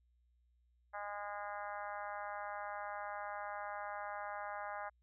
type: harmonic tone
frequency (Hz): 205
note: G#3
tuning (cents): -22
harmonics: 3 / 4 / 5 / 6 / 7 / 8 / 9 / 10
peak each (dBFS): -48 / -45 / -50 / -49 / -51 / -51 / -58 / -58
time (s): 0.93-4.9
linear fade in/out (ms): 20
effects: added 60 Hz sine -70 dBFS peak until 5.02 s